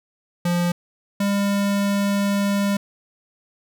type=tone pair in turn; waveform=square; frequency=174.61 / 200.7 Hz; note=F3 / G3; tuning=0 / +41 cents; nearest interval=major second; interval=241 cents; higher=second; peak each=-19 dBFS; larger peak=neither; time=0.45-0.72 / 1.2-2.77 s; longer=second; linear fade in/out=5 ms; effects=none